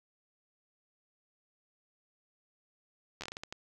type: slowing click train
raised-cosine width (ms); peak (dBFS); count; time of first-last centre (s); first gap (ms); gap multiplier
0.2; -23; 9; 3.21-3.525; 11; 1.35
effects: none